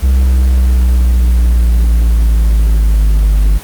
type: linear sweep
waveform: triangle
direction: down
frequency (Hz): 65.6 to 49.75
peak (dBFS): -4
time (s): 0.02-3.59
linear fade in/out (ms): 20
effects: pink hiss -30 dBFS RMS until 3.63 s + Opus 24 kbps